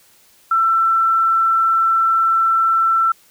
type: tone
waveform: sine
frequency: 1339 Hz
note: E6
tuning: 27 cents sharp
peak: -12 dBFS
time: 0.51-3.12 s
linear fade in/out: 5 ms
effects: white hiss -52 dBFS RMS until 3.3 s

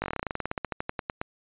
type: slowing click train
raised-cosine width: 0.5 ms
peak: -14 dBFS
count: 23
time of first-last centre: 0.02-1.215 s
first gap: 19 ms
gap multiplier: 1.09
effects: resampled to 8000 Hz

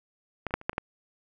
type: clicks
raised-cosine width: 0.5 ms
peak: -15 / -29 / -9 / -30 / -10 / -30 / -12 dBFS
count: 7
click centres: 0.467 / 0.508 / 0.54 / 0.614 / 0.695 / 0.731 / 0.781 s
effects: none

